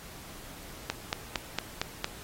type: click train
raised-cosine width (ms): 0.2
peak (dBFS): -10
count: 6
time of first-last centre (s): 0.9-2.044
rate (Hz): 4.37
effects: pink hiss -47 dBFS RMS until 2.23 s + AAC 48 kbps